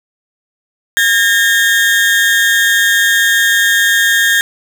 35% pulse tone pair together, 1623 / 1821.8 Hz, G#6 / A#6, -40 / -40 cents, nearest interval major second, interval 200 cents, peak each -10 dBFS, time 0.97-4.41 s, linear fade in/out 0 ms, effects none

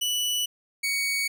sawtooth tone pair in turn, 2960 / 2239 Hz, F#7 / C#7, 0 / +17 cents, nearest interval perfect fourth, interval 483 cents, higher first, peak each -21 dBFS, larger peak neither, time 0.01-0.46 / 0.83-1.28 s, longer neither, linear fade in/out 10 ms, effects none

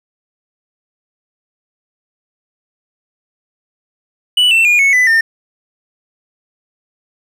triangle tone with pitch steps, 2960 / 2683 / 2432 / 2205 / 1998.5 / 1811.6 Hz, F#7 / E7 / D#7 / C#7 / B6 / A#6, 0 / +30 / -40 / -10 / +20 / -50 cents, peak -6 dBFS, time 4.37-5.21 s, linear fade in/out 5 ms, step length 140 ms, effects none

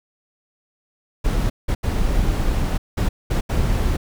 brown noise bursts at uneven times, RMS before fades -19 dBFS, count 6, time 1.24-1.5 / 1.68-1.75 / 1.83-2.78 / 2.97-3.09 / 3.3-3.41 / 3.49-3.97 s, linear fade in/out 10 ms, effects none

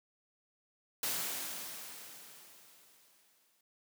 white noise with exponential decay, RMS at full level -34 dBFS, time 1.03-3.61 s, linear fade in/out 2 ms, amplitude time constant 560 ms, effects high-pass 150 Hz 12 dB/octave

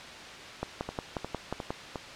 two click trains, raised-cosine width 1 ms, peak -20 / -17 dBFS, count 4 / 7, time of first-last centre 0.89-1.958 / 0.63-1.705 s, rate 2.81 / 5.58 Hz, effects white hiss -43 dBFS RMS until 2.15 s + low-pass 4000 Hz 12 dB/octave

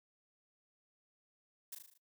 blue noise with echo, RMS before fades -45 dBFS, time 1.72-1.75 s, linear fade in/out 5 ms, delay 38 ms, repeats 6, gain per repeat -4 dB, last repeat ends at 1.978 s, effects noise-tail reverb RT60 0.1 s tail -21 dB re dry

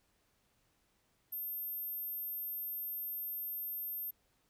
sine tone, 13280 Hz, G#9, 1 cent flat, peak -36 dBFS, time 1.32-4.11 s, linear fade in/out 10 ms, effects tanh soft clip ceiling -35 dBFS + pink hiss -75 dBFS RMS until 4.49 s

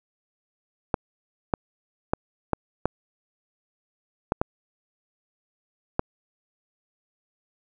clicks, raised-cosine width 1 ms, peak -7 dBFS, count 8, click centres 0.942 / 1.538 / 2.135 / 2.533 / 2.856 / 4.321 / 4.415 / 5.994 s, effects none

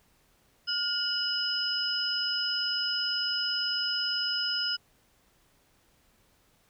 sine tone cluster, 1424 / 2942 / 5080 Hz, F6 / F#7 / D#8, +33 / -11 / +35 cents, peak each -34 / -33 / -29 dBFS, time 0.67-4.77 s, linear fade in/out 20 ms, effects pink hiss -66 dBFS RMS until 6.69 s

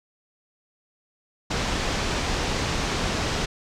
pink low-pass noise, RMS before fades -26 dBFS, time 1.5-3.46 s, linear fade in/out 10 ms, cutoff 6600 Hz, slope 24 dB/octave, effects none

